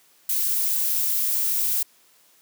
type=noise; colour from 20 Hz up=violet; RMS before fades=-23 dBFS; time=0.29-1.83 s; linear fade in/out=5 ms; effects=white hiss -58 dBFS RMS until 2.41 s + high-pass 150 Hz 12 dB/octave